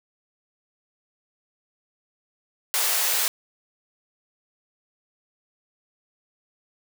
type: high-pass noise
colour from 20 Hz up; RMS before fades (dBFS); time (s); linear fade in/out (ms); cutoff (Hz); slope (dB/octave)
white; -23; 2.74-3.28; 0; 480; 24
effects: none